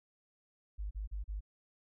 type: tone bursts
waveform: sine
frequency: 50.8 Hz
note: G#1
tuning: 38 cents flat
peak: -36 dBFS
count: 4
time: 0.78-1.408 s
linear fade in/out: 20 ms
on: 130 ms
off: 36 ms
effects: none